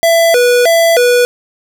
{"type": "tone with vibrato", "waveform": "square", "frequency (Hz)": 571, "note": "D5", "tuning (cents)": -49, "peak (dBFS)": -7, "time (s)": [0.03, 1.25], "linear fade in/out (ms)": 0, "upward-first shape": "square", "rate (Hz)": 1.6, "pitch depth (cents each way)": 270, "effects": []}